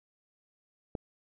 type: click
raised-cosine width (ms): 2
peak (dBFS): -21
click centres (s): 0.952
effects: none